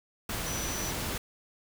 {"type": "tone in noise", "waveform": "sine", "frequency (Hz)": 5920, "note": "F#8", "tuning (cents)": 0, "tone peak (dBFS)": -37, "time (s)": [0.46, 0.91], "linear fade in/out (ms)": 5, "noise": "pink", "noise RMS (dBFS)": -34, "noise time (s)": [0.29, 1.18], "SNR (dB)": -6, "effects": []}